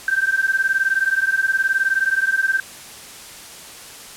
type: beating tone pair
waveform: sine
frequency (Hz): 1556 / 1575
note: G6 / G6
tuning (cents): -13 / +8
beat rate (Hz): 19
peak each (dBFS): -19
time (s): 0.08-2.6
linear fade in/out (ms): 2
effects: white hiss -38 dBFS RMS until 4.16 s + low-pass 11000 Hz 12 dB/octave